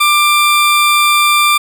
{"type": "tone", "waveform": "20% pulse", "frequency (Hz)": 1186, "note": "D6", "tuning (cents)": 17, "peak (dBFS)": -3, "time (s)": [0, 1.58], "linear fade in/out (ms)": 10, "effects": []}